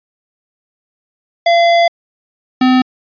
square tone pair in turn, 683 / 255.8 Hz, F5 / C4, -39 / -39 cents, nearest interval octave + perfect fourth, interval 1700 cents, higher first, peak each -8 dBFS, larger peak neither, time 1.46-1.88 / 2.61-2.82 s, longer first, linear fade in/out 5 ms, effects resampled to 11025 Hz

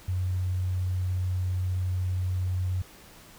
sine tone, 91.7 Hz, F#2, 15 cents flat, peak -25 dBFS, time 0.08-2.82 s, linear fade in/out 5 ms, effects pink hiss -51 dBFS RMS until 3.38 s

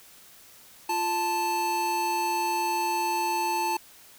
square tone pair together, 348.6 / 880 Hz, F4 / A5, -3 / 0 cents, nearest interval octave + major third, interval 1603 cents, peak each -34 / -26 dBFS, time 0.89-3.77 s, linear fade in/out 5 ms, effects white hiss -52 dBFS RMS until 4.18 s

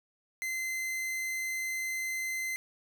45% pulse tone, 2065 Hz, C7, 23 cents flat, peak -32 dBFS, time 0.42-2.56 s, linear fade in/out 0 ms, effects none

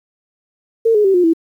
sine tone with pitch steps, 454.4 / 419.1 / 386.5 / 356.5 / 328.8 Hz, A#4 / G#4 / G4 / F4 / E4, -44 / +16 / -24 / +36 / -4 cents, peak -9 dBFS, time 0.85-1.335 s, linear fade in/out 10 ms, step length 97 ms, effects 8-bit

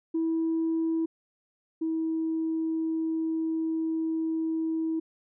sine tone pair in turn, 325.9 / 322.5 Hz, E4 / E4, -20 / -38 cents, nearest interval unison, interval 18 cents, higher first, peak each -23 / -25 dBFS, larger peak first, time 0.14-1.06 / 1.81-5 s, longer second, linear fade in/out 10 ms, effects tanh soft clip ceiling -21 dBFS

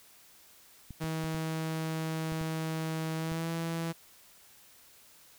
clicks, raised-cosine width 5 ms, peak -31 dBFS, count 7, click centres 0.907 / 1.041 / 1.242 / 1.347 / 2.322 / 2.413 / 3.318 s
sawtooth tone with pitch glide, 160 to 165.55 Hz, D#3 to E3, +49 to +8 cents, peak -28 dBFS, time 1-3.93 s, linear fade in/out 20 ms, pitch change +59 cents, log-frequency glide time 3.16-3.49 s
effects white hiss -58 dBFS RMS until 5.38 s

